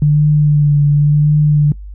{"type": "tone with vibrato", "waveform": "sine", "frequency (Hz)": 147.7, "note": "D3", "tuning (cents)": 10, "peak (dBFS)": -7, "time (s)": [0.02, 1.72], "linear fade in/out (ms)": 2, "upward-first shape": "triangle", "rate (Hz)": 0.92, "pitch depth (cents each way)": 33, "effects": ["noise-tail reverb RT60 0.1 s tail -22 dB re dry", "added 50 Hz sine -27 dBFS peak until 1.94 s"]}